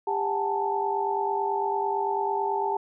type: tone cluster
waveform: sine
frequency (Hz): 399.1 / 749 / 841 / 890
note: G4 / F#5 / G#5 / A5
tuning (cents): +31 / +21 / +22 / +20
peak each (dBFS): -29 / -33 / -32 / -27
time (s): 0.07-2.77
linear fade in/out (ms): 5
effects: none